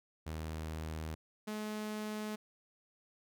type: tone pair in turn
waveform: sawtooth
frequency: 79 / 213.2 Hz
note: D#2 / G#3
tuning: +27 / +46 cents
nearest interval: octave + perfect fourth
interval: 1719 cents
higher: second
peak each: -35 / -34 dBFS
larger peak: second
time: 0.26-1.15 / 1.47-2.36 s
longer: neither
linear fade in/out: 10 ms
effects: none